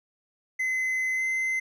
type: tone with pitch glide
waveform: triangle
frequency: 2043 to 2061 Hz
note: C7 to C7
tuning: -42 to -27 cents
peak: -23 dBFS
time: 0.59-1.6 s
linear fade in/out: 10 ms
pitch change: +15 cents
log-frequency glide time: 1.16-1.22 s
effects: none